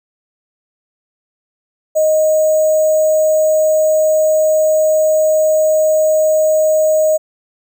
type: tone with sample-and-hold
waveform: sine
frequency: 622.3 Hz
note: D#5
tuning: in tune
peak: -9 dBFS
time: 1.95-7.18 s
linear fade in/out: 20 ms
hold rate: 7350 Hz
effects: none